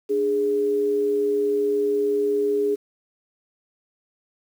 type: tone pair together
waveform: sine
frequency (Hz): 293.7 / 413.6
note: D4 / G#4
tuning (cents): 0 / -7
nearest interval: tritone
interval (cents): 593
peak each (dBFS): -29 / -19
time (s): 0.09-2.76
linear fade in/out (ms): 20
effects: 8-bit